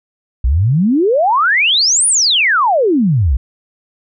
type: exponential two-way sweep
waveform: sine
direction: up then down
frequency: 55.9 to 9956 to 55.9 Hz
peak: -9 dBFS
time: 0.44-3.37 s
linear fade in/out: 5 ms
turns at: 2.07 s
effects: none